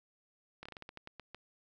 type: slowing click train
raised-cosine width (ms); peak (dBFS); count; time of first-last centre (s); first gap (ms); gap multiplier
0.3; -30; 11; 0.63-1.346; 25; 1.22
effects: none